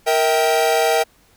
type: chord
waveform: 45% pulse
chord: E diminished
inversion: second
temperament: equal with one note detuned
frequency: 466.2 / 646.4 / 784 Hz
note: Bb4 / E5 / G5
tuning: 0 / -34 / 0 cents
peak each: -19 dBFS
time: 0.06-1.04 s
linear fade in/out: 20 ms
effects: pink hiss -55 dBFS RMS until 1.36 s